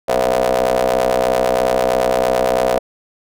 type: ring-modulated tone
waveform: 25% pulse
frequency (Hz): 63.1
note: B1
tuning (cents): +38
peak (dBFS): -7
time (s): 0.08-2.79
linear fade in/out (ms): 10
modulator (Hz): 595
effects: none